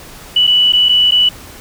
sine tone with dropouts, 2960 Hz, F#7, in tune, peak -7 dBFS, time 0.36-1.29 s, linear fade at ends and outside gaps 5 ms, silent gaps 0.469-0.474 / 0.724-0.733 / 0.887-0.892 / 1.11-1.119 s, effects pink hiss -35 dBFS RMS until 1.6 s

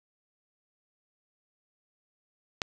click, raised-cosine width 0.2 ms, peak -11 dBFS, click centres 2.618 s, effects none

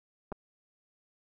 clicks, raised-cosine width 1 ms, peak -25 dBFS, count 2, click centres 0.319 / 0.324 s, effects none

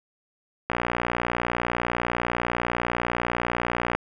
click train, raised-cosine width 0.5 ms, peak -8 dBFS, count 196, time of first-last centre 0.7-3.95 s, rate 60 Hz, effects none

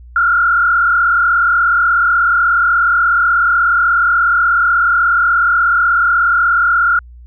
sine tone with frequency modulation, 1396.9 Hz, F6, in tune, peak -9 dBFS, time 0.16-6.99 s, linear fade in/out 2 ms, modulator 36.5 Hz, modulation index 1.4, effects added 60 Hz sine -34 dBFS peak until 7.26 s

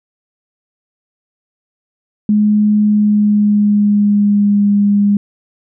sine tone with pitch glide, 210 to 203.4 Hz, G#3 to G#3, +19 to -36 cents, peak -8 dBFS, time 2.29-5.17 s, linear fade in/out 2 ms, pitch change -55 cents, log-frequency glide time 2.83-4.68 s, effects none

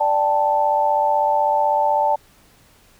sine chord, D suspended fourth, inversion none, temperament equal, 587.3 / 784 / 880 Hz, D5 / G5 / A5, 0 / 0 / 0 cents, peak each -21 / -22 / -17 dBFS, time 0-2.16 s, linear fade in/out 10 ms, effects pink hiss -53 dBFS RMS until 2.99 s

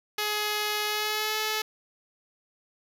5% pulse tone with pitch glide, 420.9 to 431.7 Hz, G#4 to A4, +23 to -33 cents, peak -15 dBFS, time 0.18-1.62 s, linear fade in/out 5 ms, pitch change +44 cents, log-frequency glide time 0.86-1.37 s, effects none

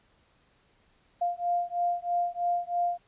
sine beating tone pair, 698.5 / 701.6 Hz, F5 / F5, 0 / +8 cents, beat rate 3.1 Hz, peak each -29 dBFS, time 1.21-2.98 s, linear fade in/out 10 ms, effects pink hiss -66 dBFS RMS until 3.07 s + resampled to 8000 Hz

